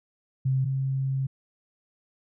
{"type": "tone pair in turn", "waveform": "sine", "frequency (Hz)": [132.2, 134.2], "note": ["C3", "C3"], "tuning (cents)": [18, 44], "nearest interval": "unison", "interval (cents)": 26, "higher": "second", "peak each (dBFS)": [-21, -24], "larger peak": "first", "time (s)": [[0.45, 0.65], [0.65, 1.27]], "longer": "second", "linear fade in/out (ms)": 10, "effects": []}